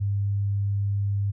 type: tone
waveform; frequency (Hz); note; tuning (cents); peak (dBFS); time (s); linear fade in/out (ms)
sine; 100.4; G2; +42; -22; 0-1.32; 20
effects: none